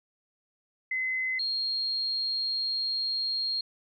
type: tone pair in turn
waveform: sine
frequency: 2042 / 4240 Hz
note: C7 / C8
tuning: -43 / +22 cents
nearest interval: octave + minor second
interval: 1265 cents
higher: second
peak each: -27 dBFS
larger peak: neither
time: 0.91-1.39 / 1.39-3.61 s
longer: second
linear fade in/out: 5 ms
effects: none